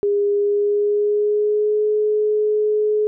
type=tone with pitch glide; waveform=sine; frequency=407.2 to 424.2 Hz; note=G#4 to G#4; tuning=-34 to +37 cents; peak=-15 dBFS; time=0.03-3.07 s; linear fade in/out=0 ms; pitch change=+71 cents; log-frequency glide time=0.32-1.85 s; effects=none